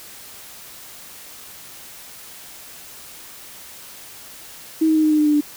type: tone with pitch steps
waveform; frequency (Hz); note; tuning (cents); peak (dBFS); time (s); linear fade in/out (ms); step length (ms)
sine; 318.5 / 315 / 311.6 / 308.2 / 304.8 / 301.5 / 298.2 / 294.9; D#4 / D#4 / D#4 / D#4 / D#4 / D4 / D4 / D4; +41 / +21 / +3 / -16 / -36 / +46 / +27 / +7; -13; 4.81-5.41; 10; 75
effects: white hiss -40 dBFS RMS until 5.56 s